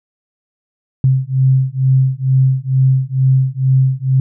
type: beating tone pair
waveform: sine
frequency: 130.81 / 133.01 Hz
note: C3 / C3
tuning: 0 / +29 cents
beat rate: 2.2 Hz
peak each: -13 dBFS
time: 1.04-4.2 s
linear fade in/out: 2 ms
effects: none